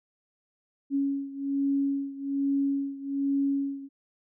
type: beating tone pair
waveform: sine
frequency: 277.2 / 278.4 Hz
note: C#4 / C#4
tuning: 0 / +8 cents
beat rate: 1.2 Hz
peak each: -27 / -30 dBFS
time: 0.9-3.89 s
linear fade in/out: 50 ms
effects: none